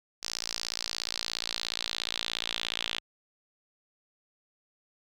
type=tone with band-pass filter sweep; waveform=sawtooth; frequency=57 Hz; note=A#1; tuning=38 cents flat; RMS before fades=-35 dBFS; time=0.22-3 s; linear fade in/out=20 ms; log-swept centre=5300 to 3300 Hz; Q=3.5; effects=none